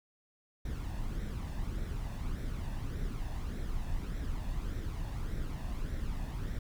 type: noise with flanger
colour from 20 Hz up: brown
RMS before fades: -36 dBFS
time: 0.65-6.59 s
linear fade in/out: 5 ms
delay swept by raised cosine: 0.52 to 1.15 ms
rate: 1.7 Hz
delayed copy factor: +0.5
effects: none